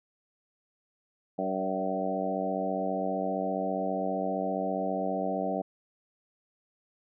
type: harmonic tone with a mistuned harmonic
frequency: 95 Hz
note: F#2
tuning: 46 cents sharp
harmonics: 2 / 3 / 4 / 5 / 6 / 7 / 8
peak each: -35 / -36 / -40 / -37 / -35 / -34 / -35 dBFS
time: 1.38-5.62 s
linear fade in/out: 10 ms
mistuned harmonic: 6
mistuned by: +18 cents
effects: none